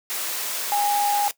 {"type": "tone in noise", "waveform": "sine", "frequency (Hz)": 819, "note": "G#5", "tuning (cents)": -24, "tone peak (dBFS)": -19, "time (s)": [0.72, 1.28], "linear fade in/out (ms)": 0, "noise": "white", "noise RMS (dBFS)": -28, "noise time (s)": [0.1, 1.31], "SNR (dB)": 6, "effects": ["noise-tail reverb RT60 0.1 s tail -17 dB re dry", "high-pass 400 Hz 12 dB/octave"]}